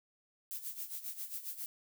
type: noise with tremolo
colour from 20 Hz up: violet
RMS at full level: -40 dBFS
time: 0.51-1.66 s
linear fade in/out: 0 ms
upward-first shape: sine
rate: 7.4 Hz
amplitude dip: 75%
effects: none